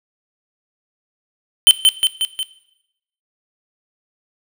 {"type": "tone with echo", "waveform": "square", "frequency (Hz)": 3079, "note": "G7", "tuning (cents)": -32, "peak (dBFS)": -4, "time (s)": [1.67, 1.71], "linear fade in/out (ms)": 0, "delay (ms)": 180, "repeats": 4, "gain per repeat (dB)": -4, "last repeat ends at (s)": 2.43, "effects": ["noise-tail reverb RT60 0.8 s tail -17 dB re dry"]}